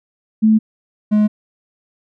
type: tone pair in turn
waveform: sine / triangle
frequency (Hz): 218.2 / 211.1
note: A3 / G#3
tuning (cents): -14 / +29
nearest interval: minor second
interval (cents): 57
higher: first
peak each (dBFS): -8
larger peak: neither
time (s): 0.42-0.59 / 1.11-1.28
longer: neither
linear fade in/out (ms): 20
effects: none